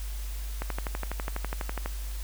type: click train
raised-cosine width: 0.5 ms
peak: -17 dBFS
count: 16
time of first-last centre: 0.62-1.86 s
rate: 12.1 Hz
effects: added 50 Hz sine -32 dBFS peak until 2.23 s + white hiss -46 dBFS RMS until 2.23 s